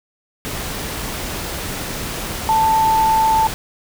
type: tone in noise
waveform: sine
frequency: 884 Hz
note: A5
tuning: 8 cents sharp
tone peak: -12 dBFS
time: 2.49-3.47 s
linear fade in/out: 0 ms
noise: pink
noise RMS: -26 dBFS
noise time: 0.45-3.54 s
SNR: +11 dB
effects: none